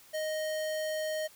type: tone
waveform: square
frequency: 622.3 Hz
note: D#5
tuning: in tune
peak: -32 dBFS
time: 0.13-1.28 s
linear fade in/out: 20 ms
effects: white hiss -57 dBFS RMS until 1.35 s

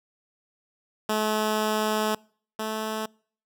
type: tone pair in turn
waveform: 10% pulse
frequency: 215.1 / 218 Hz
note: A3 / A3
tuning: -39 / -16 cents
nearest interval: unison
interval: 23 cents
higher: second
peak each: -15 / -20 dBFS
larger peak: first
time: 1.09-2.15 / 2.59-3.06 s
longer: first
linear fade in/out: 5 ms
effects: noise-tail reverb RT60 0.5 s tail -26 dB re dry

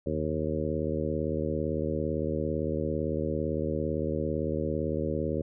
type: harmonic tone with a mistuned harmonic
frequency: 77.78 Hz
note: D#2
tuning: in tune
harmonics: 1 / 2 / 3 / 4 / 5 / 6 / 7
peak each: -35 / -35 / -35 / -35 / -35 / -35 / -35 dBFS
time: 0.06-5.42 s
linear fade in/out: 5 ms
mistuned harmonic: 1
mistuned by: +110 cents
effects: none

